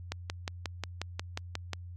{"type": "click train", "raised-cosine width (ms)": 0.2, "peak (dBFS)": -16, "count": 10, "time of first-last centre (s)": [0.12, 1.733], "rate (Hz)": 5.58, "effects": ["added 88 Hz sine -41 dBFS peak until 1.96 s", "MP3 96 kbps"]}